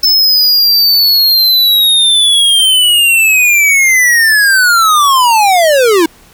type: linear sweep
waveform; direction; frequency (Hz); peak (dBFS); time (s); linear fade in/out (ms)
square; down; 5274 to 311.1; -6; 0.03-6.06; 5
effects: pink hiss -42 dBFS RMS until 6.33 s